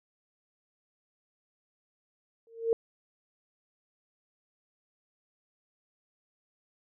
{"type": "tone with exponential growth", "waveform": "sine", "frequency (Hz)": 457, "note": "A#4", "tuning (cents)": -34, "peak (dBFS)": -19, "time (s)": [2.47, 2.73], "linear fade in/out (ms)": 1, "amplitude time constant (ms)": 55, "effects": []}